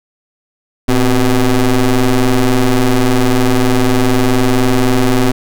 30% pulse ring-modulated tone, 123.8 Hz, B2, 5 cents sharp, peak -3 dBFS, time 0.88-5.32 s, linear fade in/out 10 ms, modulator 134 Hz, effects none

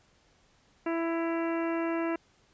harmonic tone with a mistuned harmonic, 332 Hz, E4, 12 cents sharp, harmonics 1 / 2 / 3 / 4 / 5 / 6 / 7 / 8, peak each -29 / -35 / -39 / -41 / -43 / -45 / -46 / -47 dBFS, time 0.86-2.16 s, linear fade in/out 5 ms, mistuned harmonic 8, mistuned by +55 cents, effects pink hiss -65 dBFS RMS until 2.53 s + resampled to 16000 Hz

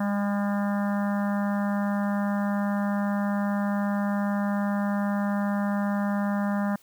harmonic tone with a mistuned harmonic, 202.5 Hz, G#3, 43 cents flat, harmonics 1 / 3 / 4 / 5 / 6 / 7 / 8 / 9, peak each -24 / -34 / -36 / -38 / -40 / -41 / -42 / -43 dBFS, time 0-6.76 s, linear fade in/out 5 ms, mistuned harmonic 9, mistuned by -25 cents, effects white hiss -58 dBFS RMS until 6.82 s

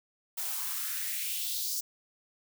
blue noise with high-pass filter sweep, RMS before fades -34 dBFS, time 0.37-1.81 s, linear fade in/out 10 ms, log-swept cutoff 660 to 5600 Hz, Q 2.7, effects none

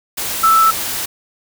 sine tone in noise, 1318.5 Hz, E6, in tune, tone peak -8 dBFS, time 0.43-0.71 s, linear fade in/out 10 ms, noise white, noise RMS -22 dBFS, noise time 0.17-1.06 s, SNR +11 dB, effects none

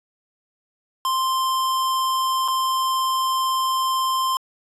square tone with dropouts, 1047 Hz, C6, 1 cent sharp, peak -20 dBFS, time 1.05-4.37 s, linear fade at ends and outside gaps 1 ms, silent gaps 2.479-2.483 s, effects resampled to 32000 Hz

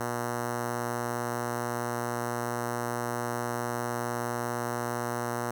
5% pulse tone with notch filter, 119.7 Hz, A#2, 46 cents sharp, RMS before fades -32 dBFS, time 0-5.51 s, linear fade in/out 5 ms, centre 3400 Hz, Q 0.94, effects none

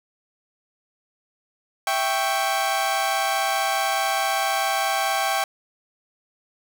sawtooth chord, C# diminished, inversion first, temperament equal, 659.3 / 784 / 1108.7 Hz, E5 / G5 / C#6, 0 / 0 / 0 cents, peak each -24 / -19 / -24 dBFS, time 1.87-5.44 s, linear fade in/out 2 ms, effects none

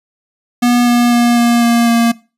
square tone with pitch steps, 242.5 / 240.5 / 238.6 / 236.7 / 234.8 / 232.9 Hz, B3 / B3 / A#3 / A#3 / A#3 / A#3, -31 / -46 / +41 / +27 / +13 / -1 cents, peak -9 dBFS, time 0.62-2.12 s, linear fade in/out 10 ms, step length 250 ms, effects noise-tail reverb RT60 0.3 s tail -20 dB re dry + resampled to 32000 Hz

